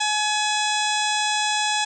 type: harmonic tone with a mistuned harmonic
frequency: 847 Hz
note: G#5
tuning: 34 cents sharp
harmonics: 1 / 2 / 3 / 4 / 5 / 6 / 7 / 8 / 9 / 10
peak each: -24 / -28 / -29 / -27 / -32 / -33 / -35 / -34 / -33 / -36 dBFS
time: 0-1.85 s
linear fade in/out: 10 ms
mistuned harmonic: 5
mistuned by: -92 cents
effects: none